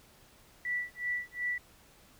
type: tone with tremolo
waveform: sine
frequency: 1961 Hz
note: B6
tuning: 13 cents flat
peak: -29 dBFS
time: 0.65-1.58 s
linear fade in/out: 2 ms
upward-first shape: sine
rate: 2.7 Hz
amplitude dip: 100%
effects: pink hiss -60 dBFS RMS until 2.19 s